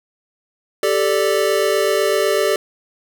square chord, G suspended second, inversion none, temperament equal, 392 / 440 / 587.3 Hz, G4 / A4 / D5, 0 / 0 / 0 cents, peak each -20 dBFS, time 0.83-2.56 s, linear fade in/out 2 ms, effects none

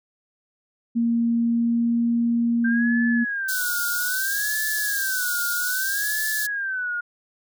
sine tone with pitch glide, 233.1 to 234.5 Hz, A#3 to A#3, 0 to +11 cents, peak -18 dBFS, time 0.95-3.25 s, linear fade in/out 20 ms, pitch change +11 cents, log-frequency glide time 1.38-2.04 s
sine tone with vibrato, 1568 Hz, G6, in tune, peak -24 dBFS, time 2.64-7.01 s, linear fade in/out 10 ms, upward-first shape sine, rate 0.62 Hz, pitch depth 170 cents each way
white high-pass noise, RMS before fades -28 dBFS, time 3.48-6.47 s, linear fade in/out 10 ms, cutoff 3700 Hz, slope 48 dB/octave
effects none

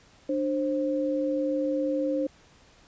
sine tone pair together, 297 / 529.2 Hz, D4 / C5, +20 / +20 cents, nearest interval minor seventh, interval 1000 cents, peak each -27 dBFS, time 0.29-2.27 s, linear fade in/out 5 ms, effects pink hiss -57 dBFS RMS until 2.87 s + resampled to 16000 Hz

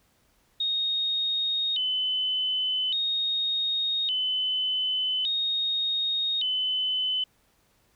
sine tone with vibrato, 3357 Hz, G#7, 18 cents sharp, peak -24 dBFS, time 0.6-7.24 s, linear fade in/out 5 ms, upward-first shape square, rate 0.43 Hz, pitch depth 180 cents each way, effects pink hiss -66 dBFS RMS until 7.95 s

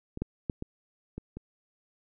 clicks, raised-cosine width 3 ms, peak -24 / -17 / -16 / -22 / -24 / -26 dBFS, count 6, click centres 0.174 / 0.22 / 0.498 / 0.624 / 1.18 / 1.37 s, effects none

